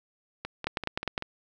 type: two click trains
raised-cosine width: 0.3 ms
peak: -18 / -12 dBFS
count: 5 / 6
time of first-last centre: 0.45-1.224 / 0.67-1.179 s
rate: 5.17 / 9.83 Hz
effects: none